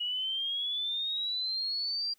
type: exponential sweep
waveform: sine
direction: up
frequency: 2900 to 4776 Hz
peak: -30 dBFS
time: 0-2.14 s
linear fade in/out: 10 ms
effects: white hiss -69 dBFS RMS until 2.18 s